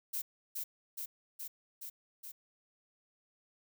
violet noise with echo, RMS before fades -37 dBFS, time 0.13-0.22 s, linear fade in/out 10 ms, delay 420 ms, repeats 5, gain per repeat -2 dB, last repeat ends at 2.32 s, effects none

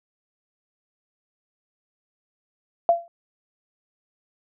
sine tone with exponential decay, 683 Hz, F5, 39 cents flat, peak -10 dBFS, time 2.89-3.08 s, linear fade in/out 1 ms, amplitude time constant 40 ms, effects none

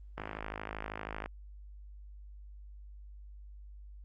click train, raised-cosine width 0.5 ms, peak -23 dBFS, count 58, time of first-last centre 0.18-1.26 s, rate 52.8 Hz, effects added 50 Hz sine -47 dBFS peak until 4.04 s + Opus 24 kbps

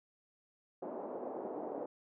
pink band-pass noise, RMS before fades -42 dBFS, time 0.82-1.86 s, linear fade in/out 5 ms, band 290 to 770 Hz, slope 24 dB/octave, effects none

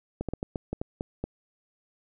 clicks, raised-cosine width 2 ms, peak -17 dBFS, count 9, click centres 0.21 / 0.287 / 0.336 / 0.429 / 0.558 / 0.73 / 0.815 / 1.009 / 1.24 s, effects none

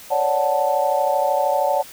sine chord, D major seventh, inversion third, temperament equal, 554.4 / 587.3 / 740 / 880 Hz, C#5 / D5 / F#5 / A5, 0 / 0 / 0 / 0 cents, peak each -22 dBFS, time 0.1-1.83 s, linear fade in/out 20 ms, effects white hiss -41 dBFS RMS until 1.92 s

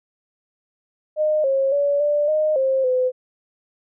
sine tone with pitch steps, 613 / 540 / 571 / 588 / 616 / 531 / 508 Hz, D#5 / C#5 / D5 / D5 / D#5 / C5 / B4, -26 / -45 / -49 / +2 / -17 / +25 / +49 cents, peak -16 dBFS, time 1.16-3.12 s, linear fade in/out 50 ms, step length 280 ms, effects none

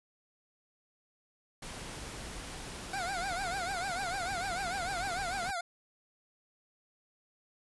pink noise, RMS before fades -43 dBFS, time 1.62-5.51 s, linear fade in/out 5 ms
25% pulse tone with vibrato, 740 Hz, F#5, in tune, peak -30 dBFS, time 2.93-5.61 s, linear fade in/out 5 ms, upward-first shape triangle, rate 6.7 Hz, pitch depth 170 cents each way
effects resampled to 24000 Hz

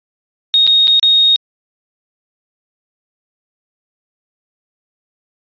sine tone with dropouts, 3729 Hz, A#7, in tune, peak -7 dBFS, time 0.54-1.36 s, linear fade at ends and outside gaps 0 ms, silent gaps 0.667-0.675 / 0.872-0.879 / 0.995-1.029 s, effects resampled to 11025 Hz

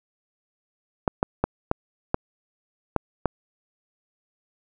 clicks, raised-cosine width 1 ms, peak -6 dBFS, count 7, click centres 1.078 / 1.229 / 1.44 / 1.714 / 2.144 / 2.963 / 3.257 s, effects none

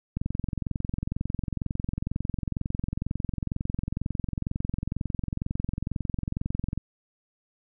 click train, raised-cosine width 5 ms, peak -16 dBFS, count 147, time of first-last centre 0.17-6.776 s, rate 22.1 Hz, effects none

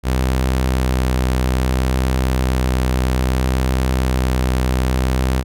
sawtooth tone with vibrato, 64 Hz, C2, 38 cents flat, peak -11 dBFS, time 0.03-5.44 s, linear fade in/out 50 ms, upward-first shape sine, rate 0.61 Hz, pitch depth 13 cents each way, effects none

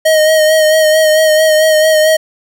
square tone with vibrato, 625 Hz, D#5, 8 cents sharp, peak -7 dBFS, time 0.05-2.17 s, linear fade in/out 10 ms, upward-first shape sine, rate 4.5 Hz, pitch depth 29 cents each way, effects none

